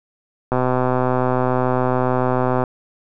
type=click train; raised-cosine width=1 ms; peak=-5 dBFS; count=270; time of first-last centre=0.52-2.638 s; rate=127 Hz; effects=none